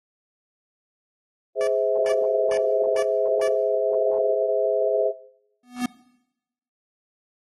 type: chord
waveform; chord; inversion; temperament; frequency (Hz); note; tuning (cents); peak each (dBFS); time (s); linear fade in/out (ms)
sine; Ab augmented; none; just; 415.3 / 519.1 / 648.9; Ab4 / C5 / E5; 0 / -14 / -27; -24; 1.55-5.13; 50
type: tone bursts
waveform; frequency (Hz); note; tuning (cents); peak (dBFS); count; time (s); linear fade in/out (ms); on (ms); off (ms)
15% pulse; 577; D5; -31; -24; 5; 1.61-3.475; 0; 61; 390
type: tone with exponential growth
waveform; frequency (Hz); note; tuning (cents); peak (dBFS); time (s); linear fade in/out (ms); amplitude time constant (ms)
square; 246.6; B3; -2; -20; 5.63-5.86; 5; 48
effects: noise-tail reverb RT60 0.9 s tail -19 dB re dry + AAC 32 kbps